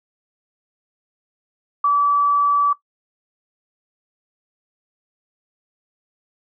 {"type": "tone", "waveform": "sine", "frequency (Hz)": 1152, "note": "D6", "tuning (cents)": -34, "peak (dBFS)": -13, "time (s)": [1.84, 2.73], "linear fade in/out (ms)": 5, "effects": ["noise-tail reverb RT60 0.1 s tail -17 dB re dry"]}